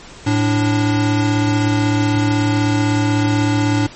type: tone pair together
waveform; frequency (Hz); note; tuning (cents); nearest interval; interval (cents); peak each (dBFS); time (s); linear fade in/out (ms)
square; 109.3 / 291.8; A2 / D4; -11 / -11; octave + perfect fourth; 1700; -17; 0.26-3.87; 10
effects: pink hiss -38 dBFS RMS until 3.95 s + MP3 32 kbps